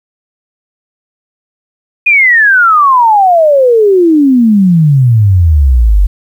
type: exponential sweep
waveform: sine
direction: down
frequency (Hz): 2489 to 45.33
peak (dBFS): -3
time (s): 2.06-6.07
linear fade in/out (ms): 10
effects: 7-bit